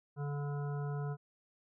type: harmonic tone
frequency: 144 Hz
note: D3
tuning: 34 cents flat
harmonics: 1 / 3 / 5 / 7 / 9 / 10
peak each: -35 / -45 / -49 / -52 / -54 / -55 dBFS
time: 0.16-1.17 s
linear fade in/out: 50 ms
effects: none